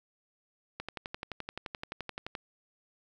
click train, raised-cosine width 0.3 ms, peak -21 dBFS, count 19, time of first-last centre 0.8-2.352 s, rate 11.6 Hz, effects 10-bit

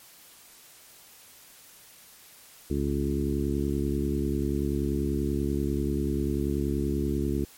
harmonic tone with a mistuned harmonic, 70.3 Hz, C#2, 25 cents sharp, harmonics 1 / 2 / 3 / 4 / 5 / 6, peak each -30 / -33 / -32 / -31 / -31 / -37 dBFS, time 2.7-7.45 s, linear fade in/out 5 ms, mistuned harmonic 1, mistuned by -26 cents, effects white hiss -52 dBFS RMS until 7.57 s + MP3 64 kbps

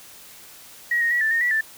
sine tone with pitch steps, 1902 / 1863 / 1928 / 1766 / 1842 / 1950 / 1767 Hz, A#6 / A#6 / B6 / A6 / A#6 / B6 / A6, +34 / -2 / -42 / +6 / -21 / -23 / +7 cents, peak -18 dBFS, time 0.91-1.61 s, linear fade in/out 5 ms, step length 100 ms, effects white hiss -45 dBFS RMS until 1.77 s

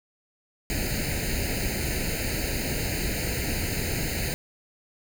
pink noise with comb filter, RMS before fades -28 dBFS, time 0.7-4.34 s, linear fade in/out 0 ms, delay 0.44 ms, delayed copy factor +1, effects none

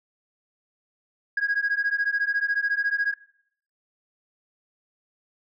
sine beating tone pair, 1638 / 1652 Hz, G#6 / G#6, -24 / -10 cents, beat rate 14 Hz, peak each -24 dBFS, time 1.37-3.14 s, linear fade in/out 5 ms, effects noise-tail reverb RT60 0.6 s tail -18 dB re dry + tanh soft clip ceiling -17 dBFS

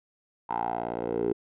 10% pulse tone with band-pass filter sweep, 58.27 Hz, A#1, in tune, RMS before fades -30 dBFS, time 0.49-1.33 s, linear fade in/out 10 ms, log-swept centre 930 to 390 Hz, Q 5.6, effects resampled to 8000 Hz

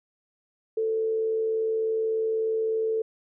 sine tone with frequency modulation, 443 Hz, A4, 12 cents sharp, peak -23 dBFS, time 0.77-3.02 s, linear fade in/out 5 ms, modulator 76.6 Hz, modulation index 0.23, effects none

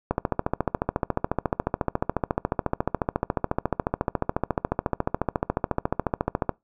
click train, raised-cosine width 1 ms, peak -8 dBFS, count 91, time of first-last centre 0.11-6.493 s, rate 14.1 Hz, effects noise-tail reverb RT60 0.2 s tail -23 dB re dry

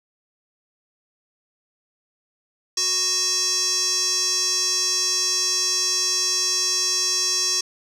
square tone with band-pass filter, 370 Hz, F#4, in tune, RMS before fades -22 dBFS, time 2.77-7.61 s, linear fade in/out 5 ms, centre 5800 Hz, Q 7.8, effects none

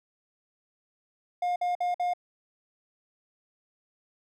triangle tone bursts, 712 Hz, F5, 33 cents sharp, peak -23 dBFS, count 4, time 1.42-2.136 s, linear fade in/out 5 ms, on 140 ms, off 52 ms, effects none

